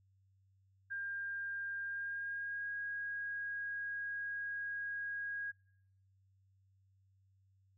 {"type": "tone with pitch glide", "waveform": "sine", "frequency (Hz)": [1602, 1640.4], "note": ["G6", "G#6"], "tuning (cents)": [37, -22], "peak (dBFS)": -38, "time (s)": [0.9, 5.52], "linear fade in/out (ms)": 20, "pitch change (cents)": 41, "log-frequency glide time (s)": [1.83, 2.72], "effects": ["noise-tail reverb RT60 0.8 s tail -26 dB re dry", "added 96 Hz sine -68 dBFS peak until 7.77 s"]}